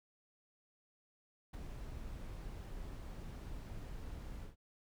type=noise with ADSR envelope; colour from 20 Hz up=brown; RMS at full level=-41 dBFS; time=1.53-4.56 s; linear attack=12 ms; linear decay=11 ms; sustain=-5 dB; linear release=140 ms; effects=none